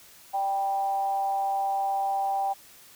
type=tone with frequency modulation; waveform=sine; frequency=785 Hz; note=G5; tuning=2 cents sharp; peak=-24 dBFS; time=0.33-2.54 s; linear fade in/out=20 ms; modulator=194 Hz; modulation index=0.36; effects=white hiss -52 dBFS RMS until 2.95 s